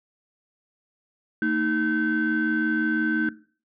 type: tone cluster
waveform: sine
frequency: 226.1 / 311.9 / 1537 Hz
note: A3 / D#4 / G6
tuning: +47 / +4 / -35 cents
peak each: -24 dBFS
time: 1.42-3.29 s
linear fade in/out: 2 ms
effects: noise-tail reverb RT60 0.4 s tail -17 dB re dry + tanh soft clip ceiling -15 dBFS